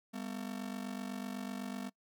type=ring-modulated tone; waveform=45% pulse; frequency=225.3 Hz; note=A3; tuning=41 cents sharp; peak=-36 dBFS; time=0.13-1.9 s; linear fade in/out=20 ms; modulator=24 Hz; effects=noise-tail reverb RT60 0.1 s tail -23 dB re dry